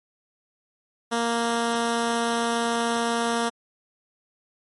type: tone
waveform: 10% pulse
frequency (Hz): 233.1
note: A#3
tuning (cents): 0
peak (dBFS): -14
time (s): 1.11-3.5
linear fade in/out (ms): 20
effects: MP3 48 kbps